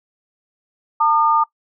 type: tone pair together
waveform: sine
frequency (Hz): 900 / 1211.1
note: A5 / D#6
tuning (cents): +39 / -47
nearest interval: perfect fourth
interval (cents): 514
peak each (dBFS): -15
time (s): 1-1.44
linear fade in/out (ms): 10
effects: noise-tail reverb RT60 0.1 s tail -21 dB re dry